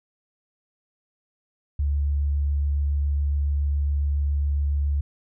sine tone with vibrato, 71.7 Hz, D2, 41 cents flat, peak -20 dBFS, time 1.79-5.01 s, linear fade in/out 5 ms, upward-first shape sine, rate 7.2 Hz, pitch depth 9 cents each way, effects none

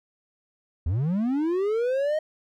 triangle linear sweep, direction up, 72.1 to 630 Hz, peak -20 dBFS, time 0.86-2.19 s, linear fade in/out 5 ms, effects none

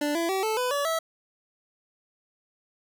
25% pulse tone with pitch steps, 293.7 / 335.4 / 383.1 / 437.5 / 499.7 / 570.7 / 651.8 Hz, D4 / E4 / G4 / A4 / B4 / D5 / E5, 0 / +30 / -40 / -10 / +20 / -50 / -20 cents, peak -21 dBFS, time 0.01-0.99 s, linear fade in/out 5 ms, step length 140 ms, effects none

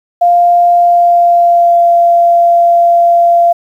sine tone with pitch glide, 698.5 to 688.1 Hz, F5 to F5, 0 to -26 cents, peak -4 dBFS, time 0.21-3.53 s, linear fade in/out 10 ms, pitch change -26 cents, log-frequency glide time 0.67-1.89 s, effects 7-bit

